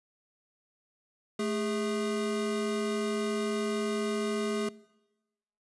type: tone pair together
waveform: square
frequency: 217.3 / 409.8 Hz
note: A3 / G#4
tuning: -21 / -23 cents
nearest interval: major seventh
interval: 1098 cents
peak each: -32 / -33 dBFS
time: 1.39-4.69 s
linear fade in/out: 5 ms
effects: noise-tail reverb RT60 1.0 s tail -22 dB re dry + resampled to 24000 Hz